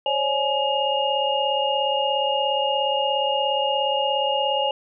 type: tone cluster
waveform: sine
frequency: 537 / 574 / 842 / 2844 Hz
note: C5 / D5 / G#5 / F7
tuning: +45 / -40 / +24 / +31 cents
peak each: -25 / -27 / -24 / -25 dBFS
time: 0.06-4.71 s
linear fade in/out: 2 ms
effects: none